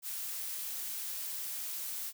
blue noise, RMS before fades -39 dBFS, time 0.02-2.13 s, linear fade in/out 50 ms, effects none

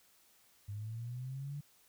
sine linear sweep, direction up, 100.1 to 146.83 Hz, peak -39 dBFS, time 0.68-1.61 s, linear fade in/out 10 ms, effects white hiss -67 dBFS RMS until 1.88 s

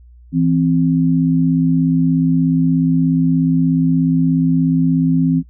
sine tone pair together, 164.8 / 261.6 Hz, E3 / C4, 0 / 0 cents, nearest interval minor sixth, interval 800 cents, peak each -14 dBFS, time 0.32-5.43 s, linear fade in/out 50 ms, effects noise-tail reverb RT60 0.1 s tail -20 dB re dry + added 60 Hz sine -40 dBFS peak until 5.49 s

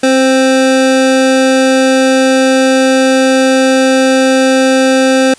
square tone pair together, 264.2 / 523.3 Hz, C4 / C5, +17 / 0 cents, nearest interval octave, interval 1183 cents, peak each -10 dBFS, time 0.03-5.34 s, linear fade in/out 5 ms, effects white hiss -39 dBFS RMS until 5.38 s + resampled to 22050 Hz

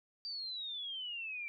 sine exponential sweep, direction down, 4699 to 2323 Hz, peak -39 dBFS, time 0.25-1.48 s, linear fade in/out 0 ms, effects none

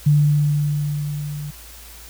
sine tone with level ramp, 147.4 Hz, D3, 7 cents sharp, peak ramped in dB -10 to -27 dBFS, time 0.06-1.51 s, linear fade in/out 10 ms, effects added 57 Hz sine -42 dBFS peak until 2.09 s + white hiss -42 dBFS RMS until 2.09 s

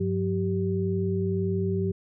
sine tone cluster, 99 / 180.8 / 387.9 Hz, G2 / F#3 / G4, +18 / -40 / -18 cents, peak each -28 dBFS, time 0-1.92 s, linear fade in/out 10 ms, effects none

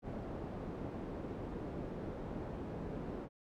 white low-pass noise, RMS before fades -43 dBFS, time 0.02-3.29 s, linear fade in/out 50 ms, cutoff 410 Hz, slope 12 dB/octave, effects none

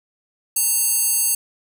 square tone with high-pass filter, 914 Hz, A#5, 34 cents flat, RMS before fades -19 dBFS, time 0.56-1.35 s, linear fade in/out 5 ms, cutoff 8900 Hz, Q 1.8, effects none

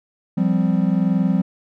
triangle chord, F suspended second, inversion none, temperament equal with one note detuned, 174.61 / 196 / 258.2 Hz, F3 / G3 / C4, 0 / 0 / -23 cents, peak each -17 / -17 / -21 dBFS, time 0.37-1.42 s, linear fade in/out 10 ms, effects none

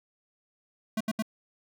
square tone bursts, 219 Hz, A3, 8 cents flat, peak -27 dBFS, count 3, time 0.97-1.224 s, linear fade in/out 5 ms, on 36 ms, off 73 ms, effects none

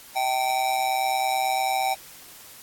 square tone with amplitude modulation, 772 Hz, G5, 27 cents flat, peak -19 dBFS, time 0.15-1.95 s, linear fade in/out 20 ms, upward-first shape sine, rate 129 Hz, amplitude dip 75%, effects white hiss -46 dBFS RMS until 2.62 s + AAC 64 kbps

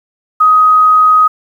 sine tone, 1256 Hz, D#6, 16 cents sharp, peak -4 dBFS, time 0.4-1.28 s, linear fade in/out 10 ms, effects 7-bit

